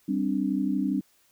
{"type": "chord", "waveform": "sine", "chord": "G suspended fourth", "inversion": "none", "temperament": "equal", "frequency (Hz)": [196, 261.6, 293.7], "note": ["G3", "C4", "D4"], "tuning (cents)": [0, 0, 0], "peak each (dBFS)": -28, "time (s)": [0.08, 1.01], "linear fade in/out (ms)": 10, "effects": ["white hiss -64 dBFS RMS until 1.31 s"]}